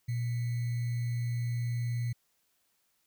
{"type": "tone with sample-and-hold", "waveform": "sine", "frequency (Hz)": 119.5, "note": "A#2", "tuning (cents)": 43, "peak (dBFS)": -29, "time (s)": [0.08, 2.13], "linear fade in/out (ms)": 10, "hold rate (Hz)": 2100, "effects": ["white hiss -74 dBFS RMS until 3.06 s"]}